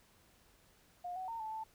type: tone with pitch steps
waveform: sine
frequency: 712 / 748 / 914 / 874 / 881 Hz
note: F5 / F#5 / A#5 / A5 / A5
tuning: +33 / +19 / -34 / -12 / +2 cents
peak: -39 dBFS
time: 1.04-1.64 s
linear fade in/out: 10 ms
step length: 120 ms
effects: pink hiss -67 dBFS RMS until 1.74 s